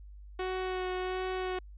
sawtooth tone with vibrato, 370 Hz, F#4, in tune, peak -28 dBFS, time 0.39-1.59 s, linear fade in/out 5 ms, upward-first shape sine, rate 1.4 Hz, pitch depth 12 cents each way, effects added 50 Hz sine -46 dBFS peak until 1.77 s + resampled to 8000 Hz

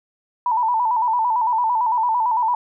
sine tone with vibrato, 932.3 Hz, A#5, in tune, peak -16 dBFS, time 0.46-2.55 s, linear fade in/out 2 ms, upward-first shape square, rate 8.9 Hz, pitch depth 84 cents each way, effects none

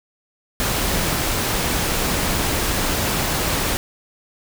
pink noise, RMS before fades -21 dBFS, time 0.6-3.77 s, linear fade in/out 0 ms, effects none

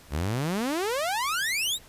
sawtooth exponential sweep, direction up, 66 to 4000 Hz, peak -22 dBFS, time 0.1-1.79 s, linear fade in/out 50 ms, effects pink hiss -52 dBFS RMS until 1.88 s + resampled to 32000 Hz

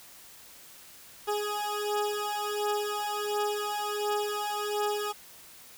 20% pulse beating tone pair, 415.3 / 416.7 Hz, G#4 / G#4, 0 / +6 cents, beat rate 1.4 Hz, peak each -27 dBFS, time 1.27-5.13 s, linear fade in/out 20 ms, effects white hiss -51 dBFS RMS until 5.77 s

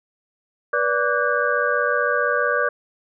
sine tone cluster, 486.5 / 582 / 1159 / 1481 / 1607 Hz, B4 / D5 / D6 / F#6 / G6, -26 / -16 / -23 / +1 / +43 cents, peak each -24 dBFS, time 0.73-2.69 s, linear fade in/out 5 ms, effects none

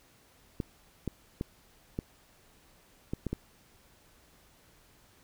clicks, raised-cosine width 3 ms, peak -19 dBFS, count 7, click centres 0.602 / 1.077 / 1.411 / 1.989 / 3.135 / 3.267 / 3.33 s, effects pink hiss -62 dBFS RMS until 5.23 s

